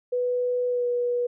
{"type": "tone with pitch glide", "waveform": "sine", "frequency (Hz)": [493.9, 486], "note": ["B4", "B4"], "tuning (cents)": [0, -28], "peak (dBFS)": -22, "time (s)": [0.12, 1.27], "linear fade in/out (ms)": 10, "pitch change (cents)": -28, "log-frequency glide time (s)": [0.68, 0.86], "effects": []}